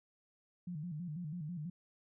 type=tone with vibrato; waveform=sine; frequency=163.3 Hz; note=E3; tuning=16 cents flat; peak=-39 dBFS; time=0.67-1.7 s; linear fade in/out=5 ms; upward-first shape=square; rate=6.1 Hz; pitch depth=140 cents each way; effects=none